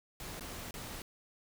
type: noise with dropouts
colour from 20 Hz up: pink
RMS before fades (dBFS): -44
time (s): 0.2-1.02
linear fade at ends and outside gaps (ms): 1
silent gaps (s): 0.396-0.408 / 0.709-0.74
effects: none